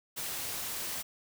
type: noise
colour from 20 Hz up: white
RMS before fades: -37 dBFS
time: 0.16-1.03 s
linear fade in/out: 20 ms
effects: none